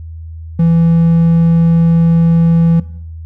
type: tone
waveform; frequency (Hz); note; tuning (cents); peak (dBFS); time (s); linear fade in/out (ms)
triangle; 166.5; E3; +18; -5; 0.59-2.8; 5
effects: noise-tail reverb RT60 0.7 s tail -18 dB re dry + added 81 Hz sine -25 dBFS peak until 3.25 s